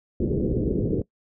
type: low-pass noise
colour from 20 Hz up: white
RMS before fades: -24 dBFS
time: 0.2-1.02 s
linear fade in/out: 5 ms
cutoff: 450 Hz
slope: 48 dB/octave
effects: noise-tail reverb RT60 0.1 s tail -21 dB re dry